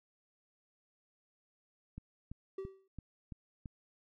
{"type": "click train", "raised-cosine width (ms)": 5, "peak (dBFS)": -32, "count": 6, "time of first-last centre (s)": [1.98, 3.658], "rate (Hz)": 2.98}
{"type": "tone with exponential decay", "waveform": "triangle", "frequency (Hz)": 385.1, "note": "G4", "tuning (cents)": -31, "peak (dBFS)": -34, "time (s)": [2.58, 2.88], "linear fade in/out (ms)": 5, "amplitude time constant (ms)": 65}
{"effects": []}